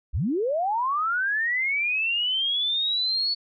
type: linear sweep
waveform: sine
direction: up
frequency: 39.75 to 4452 Hz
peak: -22 dBFS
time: 0.13-3.35 s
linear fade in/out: 20 ms
effects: none